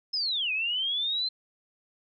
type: linear two-way sweep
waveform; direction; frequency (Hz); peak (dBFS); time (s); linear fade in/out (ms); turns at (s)
sine; down then up; 5240 to 2475 to 4130; -26; 0.13-1.29; 10; 0.52
effects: none